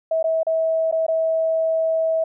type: tone with dropouts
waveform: sine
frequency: 647 Hz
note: E5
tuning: 32 cents flat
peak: -17 dBFS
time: 0.11-2.24 s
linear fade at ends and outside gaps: 5 ms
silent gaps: 0.228-0.241 / 0.432-0.467 / 0.914-0.924 / 1.066-1.082 s
effects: none